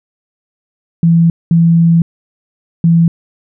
sine tone bursts at uneven times, 167.2 Hz, E3, 25 cents sharp, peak -5 dBFS, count 3, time 1.03-1.3 / 1.51-2.02 / 2.84-3.08 s, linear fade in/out 2 ms, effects none

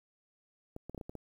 clicks, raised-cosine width 2 ms, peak -29 dBFS, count 7, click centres 0.764 / 0.896 / 0.947 / 0.978 / 1.012 / 1.095 / 1.153 s, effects 10-bit

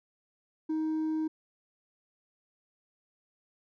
triangle tone with hard clipping, 314.3 Hz, D#4, 18 cents sharp, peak -27 dBFS, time 0.69-1.28 s, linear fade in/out 10 ms, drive 1 dB, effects none

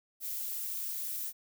violet noise, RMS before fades -37 dBFS, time 0.2-1.33 s, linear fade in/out 50 ms, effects none

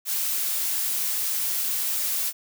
blue noise, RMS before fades -26 dBFS, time 0.05-2.33 s, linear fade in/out 50 ms, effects none

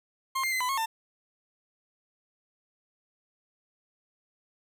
40% pulse tone with pitch steps, 1063 / 2104 / 2049 / 1001 / 1088 / 897 Hz, C6 / C7 / C7 / B5 / C#6 / A5, +27 / +9 / -37 / +23 / -33 / +33 cents, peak -26 dBFS, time 0.35-0.86 s, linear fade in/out 10 ms, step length 85 ms, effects none

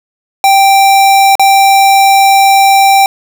square tone with dropouts, 784 Hz, G5, in tune, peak -4 dBFS, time 0.44-3.06 s, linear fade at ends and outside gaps 1 ms, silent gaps 1.354-1.395 s, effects none

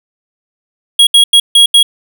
square tone bursts at uneven times, 3300 Hz, G#7, 12 cents flat, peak -3 dBFS, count 5, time 0.99-1.07 / 1.14-1.24 / 1.33-1.4 / 1.55-1.66 / 1.74-1.83 s, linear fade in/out 5 ms, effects none

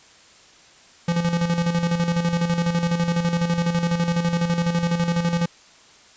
square tone with tremolo, 170.8 Hz, F3, 38 cents flat, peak -18 dBFS, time 1.08-5.46 s, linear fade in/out 5 ms, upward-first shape square, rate 12 Hz, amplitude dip 55%, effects white hiss -50 dBFS RMS until 6.16 s + resampled to 16000 Hz

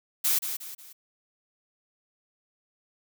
blue noise with echo, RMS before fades -24 dBFS, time 0.24-0.39 s, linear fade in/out 10 ms, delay 180 ms, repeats 3, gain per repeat -8 dB, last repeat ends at 0.93 s, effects none

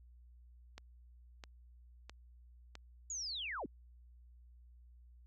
click train, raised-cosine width 0.2 ms, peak -31 dBFS, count 4, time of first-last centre 0.78-2.754 s, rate 1.52 Hz
sine linear sweep, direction down, 6940 to 179.2 Hz, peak -39 dBFS, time 3.1-3.66 s, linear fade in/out 2 ms
effects added 60 Hz sine -57 dBFS peak until 5.26 s

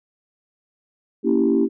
sine chord, A# diminished seventh, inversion none, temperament equal with one note detuned, 233.1 / 280.6 / 329.6 / 392 Hz, A#3 / C#4 / E4 / G4, 0 / +21 / 0 / 0 cents, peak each -20 dBFS, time 1.23-1.69 s, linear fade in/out 50 ms, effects tanh soft clip ceiling -7 dBFS

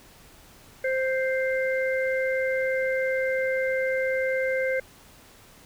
harmonic tone, 523.3 Hz, C5, in tune, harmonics 1 / 3 / 4, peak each -24 / -31 / -31 dBFS, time 0.84-4.8 s, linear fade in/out 5 ms, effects pink hiss -52 dBFS RMS until 5.65 s

